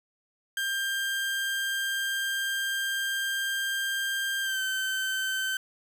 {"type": "tone with pitch glide", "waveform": "30% pulse", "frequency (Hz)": [1591, 1541.2], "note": ["G6", "G6"], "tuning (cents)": [25, -30], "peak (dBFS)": -25, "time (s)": [0.57, 5.57], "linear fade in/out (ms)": 2, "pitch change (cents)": -55, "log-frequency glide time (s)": [4.42, 4.61], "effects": []}